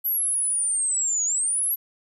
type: linear two-way sweep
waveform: sine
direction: down then up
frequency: 11840 to 6640 to 11840 Hz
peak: -21 dBFS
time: 0.04-1.76 s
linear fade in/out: 20 ms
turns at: 1.25 s
effects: none